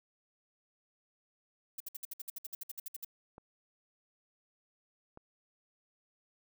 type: noise bursts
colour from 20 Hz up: violet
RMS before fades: -41 dBFS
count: 16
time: 1.78-3.048 s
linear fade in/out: 5 ms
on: 23 ms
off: 60 ms
type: clicks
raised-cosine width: 1 ms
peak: -36 dBFS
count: 2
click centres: 3.381 / 5.174 s
effects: none